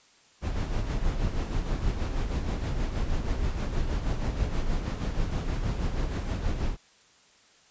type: noise with tremolo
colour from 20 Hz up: brown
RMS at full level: -26 dBFS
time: 0.41-6.77 s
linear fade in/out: 50 ms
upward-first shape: sine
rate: 6.3 Hz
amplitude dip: 50%
effects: white hiss -59 dBFS RMS until 7.7 s + resampled to 16000 Hz